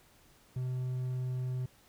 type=tone; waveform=triangle; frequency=127.3 Hz; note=C3; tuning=47 cents flat; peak=-30 dBFS; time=0.56-1.66 s; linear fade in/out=5 ms; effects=pink hiss -63 dBFS RMS until 1.88 s